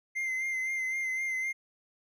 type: tone with vibrato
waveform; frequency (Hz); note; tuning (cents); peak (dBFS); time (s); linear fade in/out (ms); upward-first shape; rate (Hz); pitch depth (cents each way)
triangle; 2081; C7; -10; -28; 0.15-1.53; 20; sine; 3.9; 31
effects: none